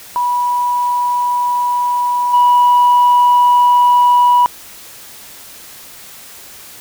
sine tone with level steps, 977 Hz, B5, 19 cents flat, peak -12 / -5 dBFS, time 0.16-4.46 s, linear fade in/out 0 ms, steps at 2.33 s, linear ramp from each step 10 ms, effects tanh soft clip ceiling -4 dBFS + white hiss -36 dBFS RMS until 6.8 s

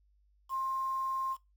sine tone with quantisation, 1060 Hz, C6, 22 cents sharp, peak -31 dBFS, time 0.49-1.37 s, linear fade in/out 50 ms, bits 9, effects noise-tail reverb RT60 0.2 s tail -19 dB re dry + added 50 Hz sine -65 dBFS peak until 1.56 s

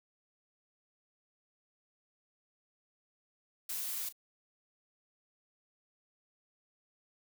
blue noise with echo, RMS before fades -38 dBFS, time 3.69-4.09 s, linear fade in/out 5 ms, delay 36 ms, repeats 1, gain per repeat -14 dB, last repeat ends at 4.126 s, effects none

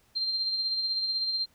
sine tone with tremolo, 4166 Hz, C8, 8 cents flat, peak -25 dBFS, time 0.15-1.46 s, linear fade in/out 20 ms, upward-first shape sine, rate 16 Hz, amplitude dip 40%, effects pink hiss -65 dBFS RMS until 1.54 s

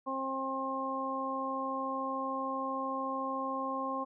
harmonic tone, 266.6 Hz, C4, 33 cents sharp, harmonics 1 / 2 / 3 / 4, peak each -39 / -39 / -41 / -35 dBFS, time 0.06-4.05 s, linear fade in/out 20 ms, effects none

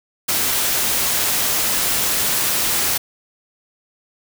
white noise, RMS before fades -19 dBFS, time 0.28-2.98 s, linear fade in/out 10 ms, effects none

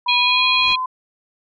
sine tone with pitch glide, 979 to 1023.5 Hz, B5 to C6, -15 to -38 cents, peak -20 dBFS, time 0.06-0.86 s, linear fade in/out 5 ms, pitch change +77 cents, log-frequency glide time 0.19-0.45 s
harmonic tone, 824 Hz, G#5, 14 cents flat, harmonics 3 / 4 / 5, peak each -17 / -19 / -21 dBFS, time 0.08-0.76 s, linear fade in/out 10 ms
pink noise with exponential growth, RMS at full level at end -34 dBFS, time 0.32-0.73 s, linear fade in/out 1 ms, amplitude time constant 87 ms
effects resampled to 16000 Hz

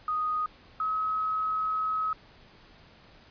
sine tone pair in turn, 1244.5 / 1278 Hz, D#6 / D#6, 0 / +46 cents, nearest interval unison, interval 46 cents, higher second, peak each -26 dBFS, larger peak neither, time 0.08-0.46 / 0.8-2.13 s, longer second, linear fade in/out 2 ms, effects pink hiss -55 dBFS RMS until 3.3 s + resampled to 11025 Hz

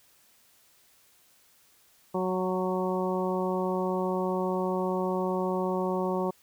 harmonic tone with a mistuned harmonic, 185.1 Hz, F#3, 1 cent sharp, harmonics 1 / 2 / 3 / 4 / 5 / 6, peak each -31 / -30 / -33 / -37 / -35 / -38 dBFS, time 2.14-6.31 s, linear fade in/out 10 ms, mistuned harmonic 5, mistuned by -15 cents, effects white hiss -62 dBFS RMS until 6.42 s

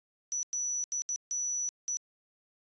sine tone bursts at uneven times, 5920 Hz, F#8, in tune, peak -30 dBFS, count 6, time 0.32-0.43 / 0.53-0.84 / 0.92-1.02 / 1.09-1.16 / 1.31-1.69 / 1.88-1.97 s, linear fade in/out 0 ms, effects resampled to 16000 Hz

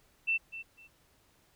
sine tone with echo, 2676 Hz, E7, 25 cents sharp, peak -26 dBFS, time 0.27-0.38 s, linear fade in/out 20 ms, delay 250 ms, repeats 2, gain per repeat -13 dB, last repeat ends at 0.88 s, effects pink hiss -67 dBFS RMS until 1.55 s

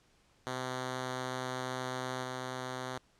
5% pulse tone with level steps, 128.2 Hz, C3, 35 cents flat, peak -24 / -26 dBFS, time 0.47-2.98 s, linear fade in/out 0 ms, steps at 2.23 s, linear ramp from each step 10 ms, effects pink hiss -68 dBFS RMS until 3.19 s + low-pass 8000 Hz 12 dB/octave

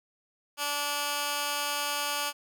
15% pulse tone with high-pass filter, 290 Hz, D4, 22 cents flat, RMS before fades -31 dBFS, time 0.57-2.33 s, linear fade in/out 50 ms, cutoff 1300 Hz, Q 0.57, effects none

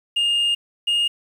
sine tone pair in turn, 2829 / 2843 Hz, F7 / F7, +22 / +30 cents, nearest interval unison, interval 8 cents, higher second, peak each -14 / -14 dBFS, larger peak neither, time 0.16-0.55 / 0.87-1.08 s, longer first, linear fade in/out 10 ms, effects tanh soft clip ceiling -16 dBFS + 8-bit

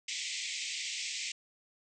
pink band-pass noise, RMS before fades -38 dBFS, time 0.08-1.32 s, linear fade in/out 5 ms, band 2000 to 8000 Hz, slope 96 dB/octave, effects none

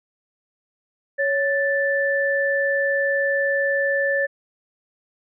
sine tone pair together, 555.9 / 1760 Hz, C#5 / A6, +5 / 0 cents, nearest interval octave + minor sixth, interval 1995 cents, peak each -21 dBFS, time 1.18-4.27 s, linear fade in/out 20 ms, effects none

